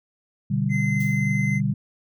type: chord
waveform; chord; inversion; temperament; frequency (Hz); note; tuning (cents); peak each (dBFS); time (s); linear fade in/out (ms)
sine; G major; first; equal; 123.47 / 146.83 / 196; B2 / D3 / G3; 0 / 0 / 0; -25 / -24 / -24; 0.5-1.74; 10
type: tone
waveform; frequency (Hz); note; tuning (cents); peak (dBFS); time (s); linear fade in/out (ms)
triangle; 2064; C7; -24; -25; 0.69-1.61; 50
type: noise with exponential decay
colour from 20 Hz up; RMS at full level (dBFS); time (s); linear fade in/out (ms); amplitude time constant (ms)
blue; -39; 1-1.35; 2; 75
effects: none